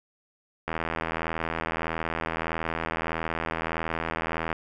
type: click train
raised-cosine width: 0.5 ms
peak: -13 dBFS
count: 315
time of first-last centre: 0.68-4.528 s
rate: 81.6 Hz
effects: none